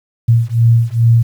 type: beating tone pair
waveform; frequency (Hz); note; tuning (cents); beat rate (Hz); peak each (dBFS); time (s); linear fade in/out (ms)
sine; 114.9 / 117.3; A#2 / A#2; -25 / +11; 2.4; -11; 0.28-1.23; 10
effects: 7-bit